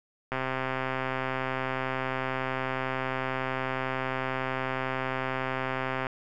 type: click train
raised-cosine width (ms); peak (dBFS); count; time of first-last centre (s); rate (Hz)
0.5; -15; 754; 0.32-6.068; 131
effects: none